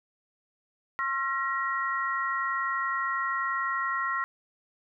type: tone cluster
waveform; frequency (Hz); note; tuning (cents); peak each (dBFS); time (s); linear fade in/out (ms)
sine; 1075 / 1364 / 1894; C6 / F6 / A#6; +47 / -41 / +27; -31; 0.99-4.24; 0
effects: none